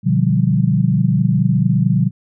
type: chord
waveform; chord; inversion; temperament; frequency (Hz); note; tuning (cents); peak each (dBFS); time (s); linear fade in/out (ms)
sine; G dominant seventh; first; just; 122.5 / 147 / 176.4 / 196; B2 / D3 / F3 / G3; -14 / +2 / +18 / 0; -17 / -17 / -17 / -19; 0.03-2.11; 50
effects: none